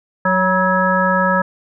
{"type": "harmonic tone with a mistuned harmonic", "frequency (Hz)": 185.1, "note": "F#3", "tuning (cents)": 1, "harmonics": [1, 3, 5, 7, 9], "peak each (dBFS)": [-19, -19, -19, -19, -19], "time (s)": [0.25, 1.42], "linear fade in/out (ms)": 5, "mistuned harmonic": 5, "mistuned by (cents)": 63, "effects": []}